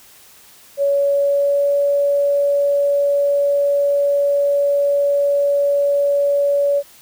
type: tone with pitch glide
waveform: sine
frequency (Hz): 562 to 568.2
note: C#5 to C#5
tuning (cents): +24 to +43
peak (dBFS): -13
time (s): 0.77-6.83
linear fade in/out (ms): 50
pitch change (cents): +19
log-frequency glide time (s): 0.92-1.73
effects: white hiss -46 dBFS RMS until 7.01 s